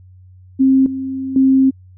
sine tone with level steps, 265.6 Hz, C4, 26 cents sharp, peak -8 / -20 / -8 dBFS, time 0.59-1.71 s, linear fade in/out 20 ms, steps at 0.86 / 1.36 s, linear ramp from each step 2 ms, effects added 92 Hz sine -40 dBFS peak until 1.97 s

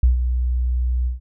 sine tone with ADSR envelope, 61.74 Hz, B1, in tune, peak -9 dBFS, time 0.03-1.2 s, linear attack 4 ms, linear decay 130 ms, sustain -8 dB, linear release 140 ms, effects none

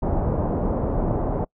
pink low-pass noise, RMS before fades -23 dBFS, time 0.02-1.45 s, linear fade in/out 10 ms, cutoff 860 Hz, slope 24 dB/octave, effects noise-tail reverb RT60 0.1 s tail -26 dB re dry

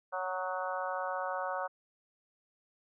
harmonic tone with a mistuned harmonic, 185.2 Hz, F#3, 2 cents sharp, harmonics 3 / 4 / 5 / 6 / 7 / 8, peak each -38 / -39 / -40 / -41 / -41 / -42 dBFS, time 0.12-1.68 s, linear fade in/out 20 ms, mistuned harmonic 7, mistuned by -31 cents, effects none

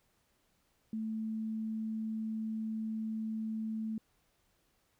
sine tone, 220 Hz, A3, in tune, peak -34 dBFS, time 0.93-3.98 s, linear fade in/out 2 ms, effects pink hiss -74 dBFS RMS until 4.99 s

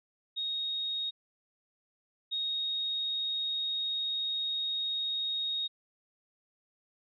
sine tone pair in turn, 3741 / 3741 Hz, A#7 / A#7, +5 / +5 cents, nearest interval unison, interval 0 cents, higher neither, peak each -31 / -30 dBFS, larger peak second, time 0.36-1.11 / 2.31-5.68 s, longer second, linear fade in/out 20 ms, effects none

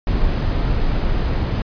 brown noise, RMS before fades -18 dBFS, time 0.07-1.62 s, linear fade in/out 2 ms, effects resampled to 11025 Hz

